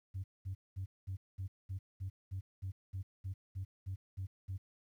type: tone bursts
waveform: sine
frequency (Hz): 95.1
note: F#2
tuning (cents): +48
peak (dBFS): -36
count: 15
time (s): 0.14-4.58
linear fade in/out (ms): 20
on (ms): 100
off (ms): 210
effects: tanh soft clip ceiling -34 dBFS + 12-bit